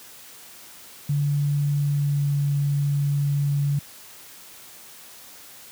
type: tone with pitch glide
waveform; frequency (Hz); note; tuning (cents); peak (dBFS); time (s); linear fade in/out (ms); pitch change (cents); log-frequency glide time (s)
sine; 144.2 to 142.63; D3 to C#3; -31 to +50; -19; 1.09-3.79; 5; -19; 1.73-2.33
effects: white hiss -45 dBFS RMS until 5.71 s + high-pass 80 Hz 12 dB/octave